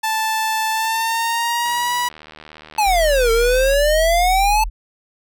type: tone with pitch glide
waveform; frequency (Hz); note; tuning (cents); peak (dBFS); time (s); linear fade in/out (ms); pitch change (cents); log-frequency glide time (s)
sawtooth; 879 to 975.3; A5 to B5; -2 to -22; -14; 0.03-2.09; 10; +180; 0.71-1.94
type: click train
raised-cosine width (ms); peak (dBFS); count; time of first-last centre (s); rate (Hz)
0.3; -22; 161; 1.66-3.738; 77
type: exponential two-way sweep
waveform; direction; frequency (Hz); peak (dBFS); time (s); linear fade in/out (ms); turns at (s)
square; down then up; 880 to 449.8 to 880; -14; 2.78-4.64; 5; 3.31
type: tone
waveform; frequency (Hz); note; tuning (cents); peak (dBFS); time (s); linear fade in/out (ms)
sine; 40.41; E1; -34; -21; 2.86-4.7; 20
effects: none